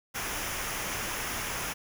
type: noise with comb filter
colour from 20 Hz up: pink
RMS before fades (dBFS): -34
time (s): 0.14-1.74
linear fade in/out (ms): 20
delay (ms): 0.24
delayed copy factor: -0.55
effects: none